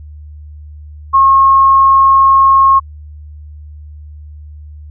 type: tone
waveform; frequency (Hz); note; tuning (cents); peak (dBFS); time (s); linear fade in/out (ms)
sine; 1083; C#6; -41; -4; 1.13-2.8; 20
effects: added 75 Hz sine -29 dBFS peak until 4.9 s